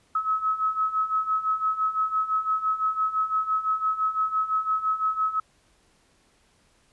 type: beating tone pair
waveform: sine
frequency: 1283 / 1288.9 Hz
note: E6 / E6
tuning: -47 / -39 cents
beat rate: 5.9 Hz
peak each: -28 / -24 dBFS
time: 0.15-5.4 s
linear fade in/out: 5 ms
effects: pink hiss -63 dBFS RMS until 6.92 s + resampled to 24000 Hz